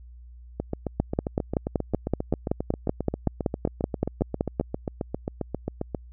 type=two click trains; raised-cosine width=2 ms; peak=-9 / -14 dBFS; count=20 / 41; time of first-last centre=1-4.598 / 0.6-5.948 s; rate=5.28 / 7.48 Hz; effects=added 60 Hz sine -43 dBFS peak until 6.12 s